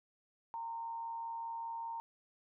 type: tone with amplitude modulation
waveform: sine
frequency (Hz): 920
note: A#5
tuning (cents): -23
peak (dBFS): -37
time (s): 0.54-2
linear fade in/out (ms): 0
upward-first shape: sine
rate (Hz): 125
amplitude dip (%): 40
effects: none